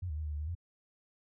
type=tone with pitch steps; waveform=sine; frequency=90.4 / 75.2 / 77.6 / 75 / 73.8 / 76.2 / 85.8 Hz; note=F#2 / D2 / D#2 / D2 / D2 / D#2 / F2; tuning=-40 / +42 / -4 / +37 / +9 / -36 / -30 cents; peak=-34 dBFS; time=0.02-0.552 s; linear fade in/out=10 ms; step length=76 ms; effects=none